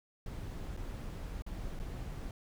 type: noise with dropouts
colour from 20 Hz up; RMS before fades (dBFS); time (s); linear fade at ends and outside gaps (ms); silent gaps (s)
brown; -41; 0.26-2.31; 2; 0.767-0.772 / 1.422-1.464 / 1.792-1.798
effects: none